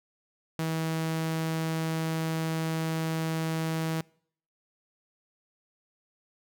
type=tone; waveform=sawtooth; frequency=161.2 Hz; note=E3; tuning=38 cents flat; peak=-24 dBFS; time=0.59-4.01 s; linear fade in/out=0 ms; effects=noise-tail reverb RT60 0.6 s tail -25 dB re dry

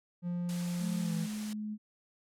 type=tone with pitch glide; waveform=triangle; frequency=175.4 to 165.56 Hz; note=F3 to E3; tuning=+8 to +8 cents; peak=-30 dBFS; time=0.22-1.28 s; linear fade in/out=50 ms; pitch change=-100 cents; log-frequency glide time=1-1.14 s
type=noise; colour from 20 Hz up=white; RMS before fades=-45 dBFS; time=0.49-1.53 s; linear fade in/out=0 ms
type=tone; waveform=sine; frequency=212.4 Hz; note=G#3; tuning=39 cents sharp; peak=-35 dBFS; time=0.79-1.78 s; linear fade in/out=50 ms
effects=low-pass 10000 Hz 12 dB/octave

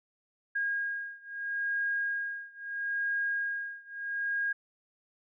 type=beating tone pair; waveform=sine; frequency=1629 / 1629.76 Hz; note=G#6 / G#6; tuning=-34 / -33 cents; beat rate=0.76 Hz; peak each=-33 / -34 dBFS; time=0.55-4.53 s; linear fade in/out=10 ms; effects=none

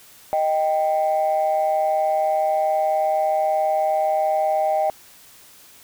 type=tone pair together; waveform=sine; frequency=622.8 / 784 Hz; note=D#5 / G5; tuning=+2 / 0 cents; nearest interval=major third; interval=398 cents; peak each=-19 dBFS; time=0.33-4.9 s; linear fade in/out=0 ms; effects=tanh soft clip ceiling -12 dBFS + white hiss -48 dBFS RMS until 5.83 s

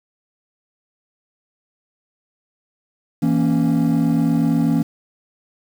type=chord; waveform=triangle; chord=A# diminished; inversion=second; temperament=equal; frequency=164.81 / 233.1 / 277.2 Hz; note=E3 / A#3 / C#4; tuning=0 / 0 / 0 cents; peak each=-16 dBFS; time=3.22-4.83 s; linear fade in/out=10 ms; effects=tanh soft clip ceiling -8 dBFS + 7-bit

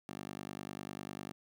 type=tone with high-pass filter; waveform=10% pulse; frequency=50 Hz; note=G1; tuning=35 cents sharp; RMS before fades=-45 dBFS; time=0.09-1.32 s; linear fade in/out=0 ms; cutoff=210 Hz; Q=0.91; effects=none

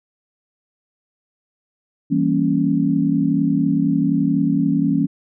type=chord; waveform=sine; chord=E diminished seventh; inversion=none; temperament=equal; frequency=164.81 / 196 / 233.1 / 277.2 Hz; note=E3 / G3 / Bb3 / Db4; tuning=0 / 0 / 0 / 0 cents; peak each=-21 / -22 / -22 / -18 dBFS; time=2.1-5.07 s; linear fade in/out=20 ms; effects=none

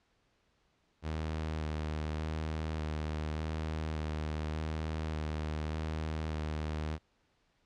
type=tone with vibrato; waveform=sawtooth; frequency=77.78 Hz; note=D#2; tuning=in tune; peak=-30 dBFS; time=1.02-6.99 s; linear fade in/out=50 ms; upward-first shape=square; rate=0.85 Hz; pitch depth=16 cents each way; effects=pink hiss -73 dBFS RMS until 7.65 s + low-pass 5000 Hz 12 dB/octave

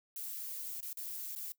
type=noise with dropouts; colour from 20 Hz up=violet; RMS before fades=-42 dBFS; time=0.16-1.52 s; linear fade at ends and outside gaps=2 ms; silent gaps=0.806-0.827 / 0.93-0.971 / 1.352-1.36 s; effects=noise-tail reverb RT60 0.1 s tail -20 dB re dry

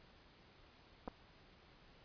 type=clicks; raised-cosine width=1 ms; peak=-30 dBFS; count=2; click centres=1.077 / 1.081 s; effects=pink hiss -64 dBFS RMS until 2.04 s + resampled to 11025 Hz

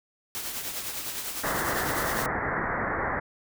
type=noise with tremolo; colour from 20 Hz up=white; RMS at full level=-32 dBFS; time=0.35-2.26 s; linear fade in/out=0 ms; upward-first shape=triangle; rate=9.9 Hz; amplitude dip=50%
type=low-pass noise; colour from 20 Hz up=white; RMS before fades=-29 dBFS; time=1.43-3.2 s; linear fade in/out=10 ms; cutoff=2000 Hz; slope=96 dB/octave
effects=none

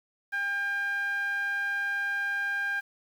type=tone with band-pass filter; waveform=sawtooth; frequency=801 Hz; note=G5; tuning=37 cents sharp; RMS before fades=-30 dBFS; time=0.32-2.81 s; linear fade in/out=20 ms; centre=1700 Hz; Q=7.8; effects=9-bit

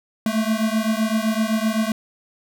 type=beating tone pair; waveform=square; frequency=216.5 / 224.3 Hz; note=A3 / A3; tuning=-28 / +34 cents; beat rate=7.8 Hz; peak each=-22 / -23 dBFS; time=0.26-1.92 s; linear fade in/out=2 ms; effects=none

